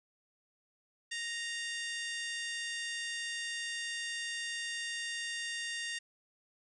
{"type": "harmonic tone with a mistuned harmonic", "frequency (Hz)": 932.3, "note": "A#5", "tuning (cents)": 0, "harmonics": [2, 3, 4, 5, 6, 7, 8, 9, 10], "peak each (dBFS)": [-39, -43, -45, -47, -49, -50, -51, -52, -53], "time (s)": [1.11, 5.99], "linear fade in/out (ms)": 10, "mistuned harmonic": 4, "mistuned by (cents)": -53, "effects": []}